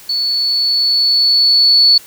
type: tone with level ramp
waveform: sine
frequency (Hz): 4435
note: C#8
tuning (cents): 0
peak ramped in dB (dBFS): -14 to -5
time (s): 0.09-1.98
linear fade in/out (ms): 5
effects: white hiss -39 dBFS RMS until 2.06 s